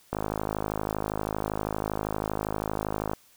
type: click train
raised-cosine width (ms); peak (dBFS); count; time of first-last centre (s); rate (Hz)
1; -14; 159; 0.13-3.134; 52.6
effects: white hiss -59 dBFS RMS until 3.36 s